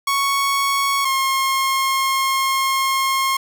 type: tone pair in turn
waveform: sawtooth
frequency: 1108.7 / 1073.4 Hz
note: C#6 / C6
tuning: 0 / +44 cents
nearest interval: minor second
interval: 56 cents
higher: first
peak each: -13 dBFS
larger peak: neither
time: 0.07-1.05 / 1.05-3.37 s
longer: second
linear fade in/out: 5 ms
effects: none